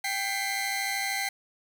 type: tone cluster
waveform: sawtooth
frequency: 787 / 2010 / 2123 Hz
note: G5 / B6 / C7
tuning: +7 / +30 / +25 cents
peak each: -29 dBFS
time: 0.04-1.29 s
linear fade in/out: 5 ms
effects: 8-bit